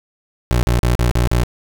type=tone bursts; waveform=25% pulse; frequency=60.1 Hz; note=B1; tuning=46 cents flat; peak=-9 dBFS; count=6; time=0.51-1.435 s; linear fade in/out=0 ms; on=120 ms; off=41 ms; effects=none